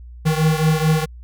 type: beating tone pair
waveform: square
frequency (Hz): 155.56 / 160.16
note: D#3 / E3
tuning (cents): 0 / -50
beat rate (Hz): 4.6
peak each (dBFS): -17 / -20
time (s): 0.25-1.06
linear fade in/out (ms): 20
effects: added 60 Hz sine -35 dBFS peak until 1.23 s